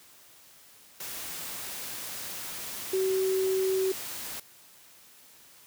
sine tone in noise, 379.2 Hz, F#4, 43 cents sharp, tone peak -24 dBFS, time 2.93-3.92 s, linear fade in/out 5 ms, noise white, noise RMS -38 dBFS, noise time 1-4.4 s, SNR +11 dB, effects white hiss -55 dBFS RMS until 5.66 s + high-pass 60 Hz 12 dB/octave

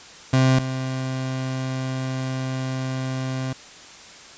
30% pulse tone pair in turn, 130.81 / 130.81 Hz, C3 / C3, 0 / 0 cents, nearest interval unison, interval 0 cents, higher neither, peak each -12 / -22 dBFS, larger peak first, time 0.33-0.59 / 0.59-3.53 s, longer second, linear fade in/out 5 ms, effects white hiss -43 dBFS RMS until 4.37 s + resampled to 16000 Hz

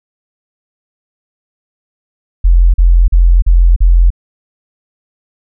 sine tone bursts, 43.23 Hz, F1, 17 cents flat, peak -3 dBFS, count 5, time 2.44-4.104 s, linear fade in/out 10 ms, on 300 ms, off 41 ms, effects none

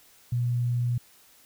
sine tone, 121.2 Hz, B2, 32 cents flat, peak -23 dBFS, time 0.32-0.98 s, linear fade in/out 5 ms, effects white hiss -57 dBFS RMS until 1.45 s

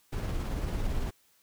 brown noise with tremolo, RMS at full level -30 dBFS, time 0.12-1.11 s, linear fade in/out 10 ms, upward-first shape sine, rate 18 Hz, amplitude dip 30%, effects white hiss -66 dBFS RMS until 1.42 s

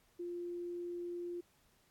sine tone, 349.2 Hz, F4, in tune, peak -39 dBFS, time 0.19-1.41 s, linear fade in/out 10 ms, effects pink hiss -71 dBFS RMS until 1.9 s + AAC 64 kbps

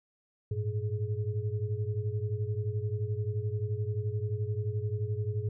sine tone cluster, 101.2 / 112.7 / 420.7 Hz, G#2 / A2 / G#4, -44 / +42 / +22 cents, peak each -32 / -33 / -39 dBFS, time 0.51-5.49 s, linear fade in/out 5 ms, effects none

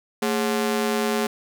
sawtooth ring-modulated tone, 320 Hz, D#4, 49 cents sharp, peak -14 dBFS, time 0.22-1.27 s, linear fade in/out 5 ms, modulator 95.1 Hz, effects none

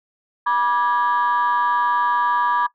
sine chord, G# diminished, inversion first, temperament equal with one note detuned, 972.5 / 1174.7 / 1661.2 Hz, B5 / D6 / G#6, -27 / 0 / 0 cents, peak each -18 / -20 / -24 dBFS, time 0.46-2.67 s, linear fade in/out 10 ms, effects noise-tail reverb RT60 0.1 s tail -19 dB re dry + tanh soft clip ceiling -10 dBFS

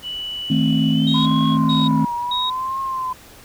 sine tone with pitch glide, 2960 to 3322 Hz, F#7 to G#7, 0 to 0 cents, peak -25 dBFS, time 0.02-1.58 s, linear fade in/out 50 ms, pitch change +200 cents, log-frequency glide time 0.92-1.24 s
sine chord, A diminished, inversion second, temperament just, 158.4 / 220 / 264 Hz, Eb3 / A3 / C4, +31 / 0 / +16 cents, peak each -18 dBFS, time 0.5-2.05 s, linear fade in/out 5 ms
sine tone bursts, 3776 Hz, A#7, 22 cents sharp, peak -20 dBFS, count 3, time 1.07-2.5 s, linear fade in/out 5 ms, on 190 ms, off 430 ms
sine tone with vibrato, 1011 Hz, B5, 40 cents sharp, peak -21 dBFS, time 1.14-3.13 s, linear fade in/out 5 ms, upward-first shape triangle, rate 0.75 Hz, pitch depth 110 cents each way
effects tanh soft clip ceiling -7 dBFS + pink hiss -44 dBFS RMS until 3.44 s

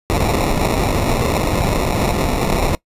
pink noise with sample-and-hold, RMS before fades -17 dBFS, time 0.1-2.75 s, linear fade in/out 0 ms, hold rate 1575 Hz, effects noise-tail reverb RT60 0.1 s tail -22 dB re dry + resampled to 32000 Hz

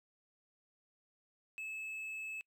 triangle tone, 2600 Hz, E7, 24 cents flat, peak -39 dBFS, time 1.58-2.41 s, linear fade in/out 0 ms, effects noise-tail reverb RT60 0.1 s tail -25 dB re dry

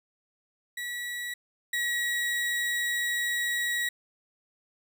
35% pulse tone pair in turn, 1936 / 1913.8 Hz, B6 / A#6, -35 / +45 cents, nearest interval unison, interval 20 cents, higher first, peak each -31 / -25 dBFS, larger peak second, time 0.77-1.34 / 1.73-3.89 s, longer second, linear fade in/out 5 ms, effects none

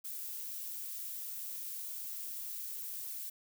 violet noise, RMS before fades -42 dBFS, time 0.04-3.3 s, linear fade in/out 10 ms, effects none

